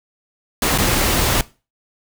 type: noise with dropouts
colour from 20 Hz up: pink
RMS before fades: -17 dBFS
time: 0.62-1.41 s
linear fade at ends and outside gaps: 2 ms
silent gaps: 0.778-0.784 s
effects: noise-tail reverb RT60 0.3 s tail -19 dB re dry